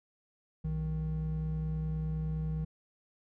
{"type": "tone pair together", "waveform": "triangle", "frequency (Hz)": [62.33, 157.2], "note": ["B1", "D#3"], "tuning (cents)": [17, 18], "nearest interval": "octave + major third", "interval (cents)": 1601, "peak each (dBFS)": [-34, -30], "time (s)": [0.64, 2.65], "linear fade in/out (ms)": 10, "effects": ["tanh soft clip ceiling -22 dBFS"]}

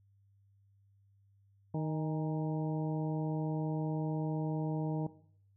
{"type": "harmonic tone with a mistuned harmonic", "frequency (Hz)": 155.56, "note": "D#3", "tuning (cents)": 0, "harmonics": [1, 2, 3, 4, 5, 6], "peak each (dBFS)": [-33, -39, -43, -45, -47, -49], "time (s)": [1.74, 5.07], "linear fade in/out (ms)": 5, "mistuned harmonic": 5, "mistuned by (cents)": 65, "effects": ["noise-tail reverb RT60 0.6 s tail -17 dB re dry", "added 99 Hz sine -64 dBFS peak until 5.56 s"]}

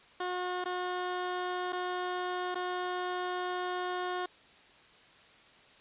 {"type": "tone with dropouts", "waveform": "15% pulse", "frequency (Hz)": 361.5, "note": "F#4", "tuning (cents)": -40, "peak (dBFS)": -26, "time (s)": [0.2, 4.26], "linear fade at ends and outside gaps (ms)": 5, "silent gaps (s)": [[0.642, 0.656], [1.724, 1.729], [2.546, 2.554]], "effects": ["white hiss -58 dBFS RMS until 5.8 s", "resampled to 8000 Hz"]}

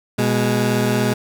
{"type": "tone pair together", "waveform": "20% pulse", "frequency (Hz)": [122.55, 207.7], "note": ["B2", "G#3"], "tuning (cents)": [-13, 0], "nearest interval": "major sixth", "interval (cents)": 913, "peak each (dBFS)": -14, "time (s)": [0.18, 1.14], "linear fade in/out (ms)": 10, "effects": []}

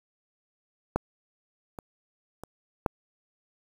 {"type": "clicks", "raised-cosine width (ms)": 1, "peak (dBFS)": [-10, -24, -25, -10], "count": 4, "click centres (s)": [0.96, 1.788, 2.436, 2.862], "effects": ["7-bit"]}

